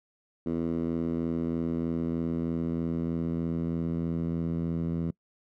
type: tone with band-pass filter sweep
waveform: 10% pulse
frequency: 83.2 Hz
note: E2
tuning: 17 cents sharp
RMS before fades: -30 dBFS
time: 0.46-5.11 s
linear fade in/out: 5 ms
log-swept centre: 270 to 170 Hz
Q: 1.7
effects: noise-tail reverb RT60 0.1 s tail -25 dB re dry